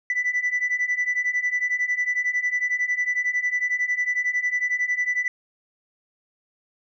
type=beating tone pair; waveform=sine; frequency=1975.5 / 1986.5 Hz; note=B6 / B6; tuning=0 / +10 cents; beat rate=11 Hz; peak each=-24 / -22 dBFS; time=0.1-5.28 s; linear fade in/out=2 ms; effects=tanh soft clip ceiling -17 dBFS